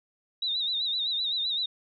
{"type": "tone with vibrato", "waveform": "sine", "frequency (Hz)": 3804, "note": "A#7", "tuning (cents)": 34, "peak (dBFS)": -26, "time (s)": [0.42, 1.66], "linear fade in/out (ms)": 5, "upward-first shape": "sine", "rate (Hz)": 7.8, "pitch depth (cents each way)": 87, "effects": []}